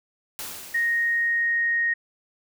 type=noise with exponential decay; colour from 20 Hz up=white; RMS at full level=-33 dBFS; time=0.39-1.77 s; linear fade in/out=0 ms; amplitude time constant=300 ms
type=tone; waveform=sine; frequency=1866 Hz; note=A#6; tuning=1 cent sharp; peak=-20 dBFS; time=0.74-1.94 s; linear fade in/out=10 ms
effects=none